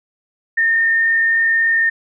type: tone with frequency modulation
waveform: sine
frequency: 1822 Hz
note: A#6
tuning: 40 cents flat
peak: -12 dBFS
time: 0.57-1.9 s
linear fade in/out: 10 ms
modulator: 40.6 Hz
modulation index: 0.51
effects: none